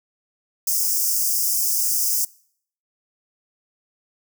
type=high-pass noise; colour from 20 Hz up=white; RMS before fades=-21 dBFS; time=0.67-2.25 s; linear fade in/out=5 ms; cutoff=5000 Hz; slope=96 dB/octave; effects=noise-tail reverb RT60 0.6 s tail -23 dB re dry